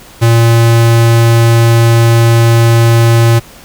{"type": "tone", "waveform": "square", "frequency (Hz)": 115.8, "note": "A#2", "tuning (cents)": -11, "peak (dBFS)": -5, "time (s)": [0.21, 3.4], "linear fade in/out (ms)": 20, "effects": ["pink hiss -36 dBFS RMS until 3.64 s"]}